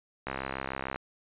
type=click train; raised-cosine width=0.5 ms; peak=-18 dBFS; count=47; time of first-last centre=0.27-0.96 s; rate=66.7 Hz; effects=resampled to 8000 Hz